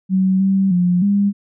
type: tone with pitch steps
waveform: sine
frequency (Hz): 188.8 / 193.3 / 178 / 201.3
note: F#3 / G3 / F3 / G3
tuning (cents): +35 / -24 / +33 / +46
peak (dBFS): -12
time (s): 0.09-1.33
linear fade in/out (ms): 50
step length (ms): 310
effects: none